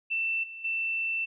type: tone with level steps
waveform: sine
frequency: 2675 Hz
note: E7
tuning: 25 cents sharp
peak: -26 / -39 / -27 dBFS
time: 0.1-1.26 s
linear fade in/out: 20 ms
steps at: 0.43 / 0.64 s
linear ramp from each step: 10 ms
effects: none